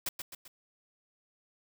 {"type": "noise with echo", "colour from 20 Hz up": "white", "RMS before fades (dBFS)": -33, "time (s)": [0.06, 0.09], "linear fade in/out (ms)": 5, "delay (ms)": 130, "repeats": 3, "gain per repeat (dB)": -6, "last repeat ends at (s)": 0.48, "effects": []}